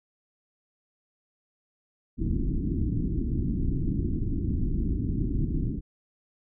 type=low-pass noise; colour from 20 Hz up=pink; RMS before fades=-27 dBFS; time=2.17-5.81 s; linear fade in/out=50 ms; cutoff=330 Hz; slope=48 dB/octave; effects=none